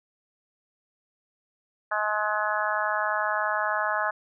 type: harmonic tone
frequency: 211.6 Hz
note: G#3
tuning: 33 cents sharp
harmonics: 3 / 4 / 5 / 6 / 7 / 8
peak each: -31 / -31 / -31 / -31 / -31 / -31 dBFS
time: 1.91-4.11 s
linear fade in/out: 10 ms
effects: none